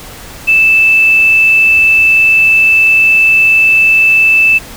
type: tone with quantisation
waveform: sine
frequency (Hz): 2637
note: E7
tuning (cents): 0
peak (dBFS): -4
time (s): 0.47-4.59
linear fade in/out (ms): 20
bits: 5
effects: pink hiss -30 dBFS RMS until 4.76 s